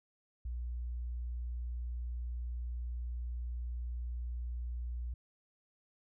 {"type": "tone", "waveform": "sine", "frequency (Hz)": 60, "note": "B1", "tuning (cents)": -49, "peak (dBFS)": -36, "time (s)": [0.45, 5.14], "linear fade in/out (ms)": 5, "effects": []}